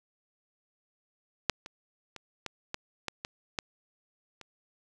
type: clicks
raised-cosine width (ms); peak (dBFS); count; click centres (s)
0.2; -6 / -25 / -25 / -18 / -16 / -15 / -18 / -13 / -28; 9; 1.497 / 1.661 / 2.163 / 2.463 / 2.744 / 3.083 / 3.249 / 3.588 / 4.413
effects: none